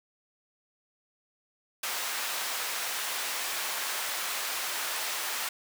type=high-pass noise; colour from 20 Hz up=pink; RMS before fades=-33 dBFS; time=1.83-5.49 s; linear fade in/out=5 ms; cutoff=980 Hz; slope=12 dB/octave; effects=none